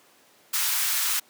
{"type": "high-pass noise", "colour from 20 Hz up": "white", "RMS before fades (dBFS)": -25, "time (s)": [0.53, 1.2], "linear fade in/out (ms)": 10, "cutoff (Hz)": 1000, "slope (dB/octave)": 24, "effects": ["pink hiss -57 dBFS RMS until 1.29 s", "high-pass 300 Hz 12 dB/octave"]}